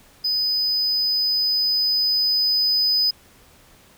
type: tone with level ramp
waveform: triangle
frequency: 5000 Hz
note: D#8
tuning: 8 cents sharp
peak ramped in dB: -18 to -15 dBFS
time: 0.24-3.11 s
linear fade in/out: 10 ms
effects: pink hiss -52 dBFS RMS until 3.97 s